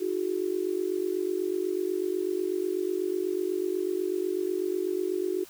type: tone with amplitude modulation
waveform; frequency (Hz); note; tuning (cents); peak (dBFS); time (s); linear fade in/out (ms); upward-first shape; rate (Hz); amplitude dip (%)
sine; 366.6; F#4; -16; -22; 0-5.45; 20; sine; 48.1; 90
effects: white hiss -51 dBFS RMS until 5.49 s